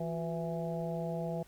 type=harmonic tone with a mistuned harmonic; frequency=166.1 Hz; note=E3; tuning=13 cents sharp; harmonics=1 / 2 / 3 / 4 / 5; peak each=-36 / -44 / -40 / -39 / -47 dBFS; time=0-1.43 s; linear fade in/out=5 ms; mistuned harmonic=2; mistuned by=+130 cents; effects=added 50 Hz sine -62 dBFS peak until 1.47 s + pink hiss -62 dBFS RMS until 1.47 s

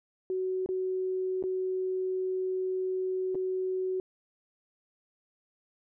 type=tone with dropouts; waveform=sine; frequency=373.2 Hz; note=F#4; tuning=15 cents sharp; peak=-28 dBFS; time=0.3-4 s; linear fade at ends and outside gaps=1 ms; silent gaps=0.661-0.689 / 1.426-1.438 / 3.347-3.353 s; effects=none

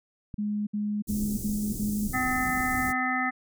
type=click; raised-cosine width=5 ms; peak=-25 dBFS; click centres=0.342 s
type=tone bursts; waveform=sine; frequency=208.5 Hz; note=G#3; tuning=7 cents sharp; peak=-26 dBFS; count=5; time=0.38-2.082 s; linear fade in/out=10 ms; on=290 ms; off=63 ms
type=band-stop noise; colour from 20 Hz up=pink; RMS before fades=-35 dBFS; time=1.07-2.93 s; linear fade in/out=20 ms; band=340 to 6700 Hz; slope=24 dB/octave
type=harmonic tone; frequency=255 Hz; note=C4; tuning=44 cents flat; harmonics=1 / 3 / 5 / 7 / 8; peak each=-31 / -31 / -31 / -31 / -31 dBFS; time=2.13-3.31 s; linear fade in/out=20 ms
effects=none

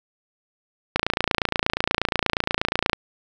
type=click train; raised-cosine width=0.3 ms; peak=-3 dBFS; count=57; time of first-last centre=0.96-2.932 s; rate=28.4 Hz; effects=none

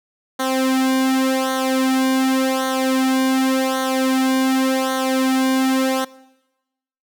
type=tone with flanger; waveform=sawtooth; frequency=262.5 Hz; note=C4; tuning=6 cents sharp; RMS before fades=-18 dBFS; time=0.39-6.05 s; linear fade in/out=10 ms; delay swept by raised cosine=0.39 to 2.29 ms; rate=0.88 Hz; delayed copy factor=-0.8; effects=noise-tail reverb RT60 1.0 s tail -21 dB re dry

